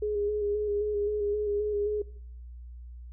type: tone with vibrato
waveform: sine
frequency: 415.3 Hz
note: G#4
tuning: in tune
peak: -26 dBFS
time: 0.02-2.02 s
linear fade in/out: 5 ms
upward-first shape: square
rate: 3.8 Hz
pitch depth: 23 cents each way
effects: noise-tail reverb RT60 0.6 s tail -20 dB re dry + added 60 Hz sine -41 dBFS peak until 3.12 s